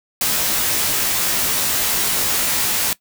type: noise with comb filter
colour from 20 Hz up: white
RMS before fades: -19 dBFS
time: 0.21-2.93 s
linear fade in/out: 2 ms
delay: 17 ms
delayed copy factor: -0.85
effects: noise-tail reverb RT60 0.1 s tail -19 dB re dry